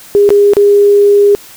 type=tone with dropouts; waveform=sine; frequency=407 Hz; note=G#4; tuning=35 cents flat; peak=-3 dBFS; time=0.15-1.35 s; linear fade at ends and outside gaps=0 ms; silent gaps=0.291-0.304 / 0.535-0.568 s; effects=white hiss -35 dBFS RMS until 1.56 s